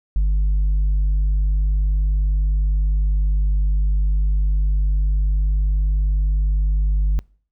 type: tone with tanh clipping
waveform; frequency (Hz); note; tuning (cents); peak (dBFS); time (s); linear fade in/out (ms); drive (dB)
sine; 49.87; G1; +30; -15; 0.16-7.19; 0; 2
effects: noise-tail reverb RT60 0.5 s tail -26 dB re dry